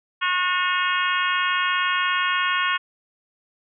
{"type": "harmonic tone with a mistuned harmonic", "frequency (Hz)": 363, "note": "F#4", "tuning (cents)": -33, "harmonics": [3, 4, 5, 6, 7, 8, 9], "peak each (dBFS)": [-24, -25, -27, -31, -30, -29, -32], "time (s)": [0.21, 2.78], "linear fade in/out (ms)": 20, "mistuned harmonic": 8, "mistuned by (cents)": -41, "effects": []}